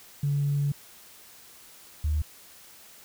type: tone pair in turn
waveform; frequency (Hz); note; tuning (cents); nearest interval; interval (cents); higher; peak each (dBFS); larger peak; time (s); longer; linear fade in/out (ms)
sine; 142.7 / 75.94; D3 / D#2; -49 / -41; major seventh; 1092; first; -22; neither; 0.23-0.72 / 2.04-2.22; first; 5
effects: tanh soft clip ceiling -18 dBFS + white hiss -51 dBFS RMS until 3.04 s